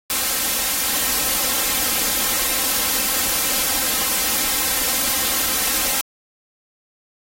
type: noise with comb filter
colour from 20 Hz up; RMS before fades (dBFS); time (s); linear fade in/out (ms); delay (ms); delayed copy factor
white; -20; 0.1-6.01; 0; 3.8; +0.8
effects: AAC 48 kbps